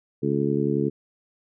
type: harmonic tone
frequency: 71 Hz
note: C#2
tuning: 42 cents sharp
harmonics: 2 / 3 / 4 / 5 / 6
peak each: -27 / -27 / -27 / -27 / -27 dBFS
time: 0.22-0.9 s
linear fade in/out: 20 ms
effects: none